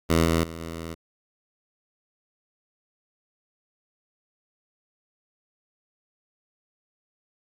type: tone with level steps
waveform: 10% pulse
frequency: 82.4 Hz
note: E2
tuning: in tune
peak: -10 / -12 / -27 / -25 dBFS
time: 0.09-0.95 s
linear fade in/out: 20 ms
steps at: 0.25 / 0.43 / 0.6 s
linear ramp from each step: 10 ms
effects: Opus 48 kbps